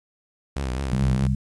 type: tone with vibrato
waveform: sawtooth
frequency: 65.41 Hz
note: C2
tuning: in tune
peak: -21 dBFS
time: 0.56-1.27 s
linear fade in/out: 5 ms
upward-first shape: sine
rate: 4.8 Hz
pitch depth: 110 cents each way
type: harmonic tone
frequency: 65.5 Hz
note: C2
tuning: 2 cents sharp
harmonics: 1 / 2 / 3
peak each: -24 / -22 / -25 dBFS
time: 0.92-1.35 s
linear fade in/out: 5 ms
effects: resampled to 24000 Hz + 9-bit